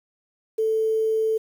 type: tone with quantisation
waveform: sine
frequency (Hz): 441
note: A4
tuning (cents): +4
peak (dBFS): -19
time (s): 0.58-1.38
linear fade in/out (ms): 10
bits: 8
effects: none